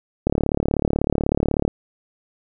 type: click train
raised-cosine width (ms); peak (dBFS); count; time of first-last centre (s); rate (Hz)
2; -5; 52; 0.27-1.679; 36.2
effects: none